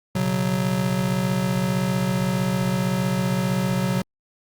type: chord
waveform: square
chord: B suspended second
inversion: none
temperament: just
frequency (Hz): 123.47 / 138.9 / 185.21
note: B2 / C#3 / F#3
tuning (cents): 0 / +4 / +2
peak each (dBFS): -28 / -28 / -23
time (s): 0.15-4.02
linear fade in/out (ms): 5
effects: Opus 48 kbps